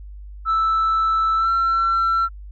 sine tone with pitch glide, 1318.5 to 1349.3 Hz, E6 to E6, 0 to +40 cents, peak -14 dBFS, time 0.45-2.29 s, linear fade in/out 50 ms, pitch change +40 cents, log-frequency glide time 1.36-1.49 s, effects tanh soft clip ceiling -14 dBFS + added 50 Hz sine -34 dBFS peak until 2.51 s

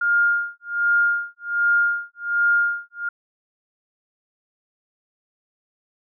sine tone with tremolo, 1411 Hz, F6, 17 cents sharp, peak -14 dBFS, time 0.01-3.09 s, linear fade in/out 5 ms, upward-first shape sine, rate 1.3 Hz, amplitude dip 100%, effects none

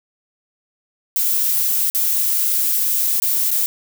violet noise with dropouts, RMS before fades -18 dBFS, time 1.16-3.66 s, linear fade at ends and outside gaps 0 ms, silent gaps 1.9-1.948 / 3.2-3.221 / 3.506-3.514 s, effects none

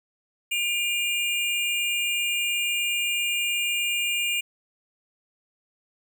square tone pair together, 2409 / 2819 Hz, D7 / F7, +43 / +16 cents, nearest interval minor third, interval 273 cents, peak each -27 dBFS, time 0.51-4.41 s, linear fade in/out 10 ms, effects none

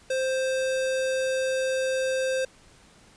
sine tone with sample-and-hold, 523 Hz, C5, 1 cent flat, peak -23 dBFS, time 0.1-2.45 s, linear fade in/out 5 ms, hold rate 2100 Hz, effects pink hiss -55 dBFS RMS until 3.16 s + resampled to 22050 Hz

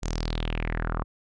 sawtooth tone with low-pass filter sweep, 40.46 Hz, E1, 32 cents flat, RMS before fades -29 dBFS, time 0.02-1.04 s, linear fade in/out 20 ms, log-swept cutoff 7000 to 1100 Hz, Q 4.5, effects none

